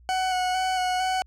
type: tone with vibrato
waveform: 40% pulse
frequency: 741 Hz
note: F#5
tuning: 2 cents sharp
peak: -22 dBFS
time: 0.09-1.22 s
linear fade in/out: 0 ms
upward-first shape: square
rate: 2.2 Hz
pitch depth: 16 cents each way
effects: added 60 Hz sine -50 dBFS peak until 1.26 s + low-pass 8000 Hz 12 dB/octave